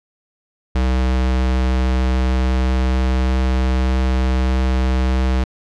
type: tone with pitch glide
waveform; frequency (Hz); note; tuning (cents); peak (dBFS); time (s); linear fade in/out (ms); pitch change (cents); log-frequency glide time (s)
square; 63.8 to 64.17; C2 to C2; -43 to -33; -15; 0.75-5.44; 5; +10; 2.06-3.46
effects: low-pass 5000 Hz 12 dB/octave